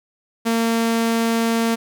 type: tone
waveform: sawtooth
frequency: 228.7 Hz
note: A#3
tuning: 33 cents flat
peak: -13 dBFS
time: 0.45-1.76 s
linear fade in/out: 20 ms
effects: none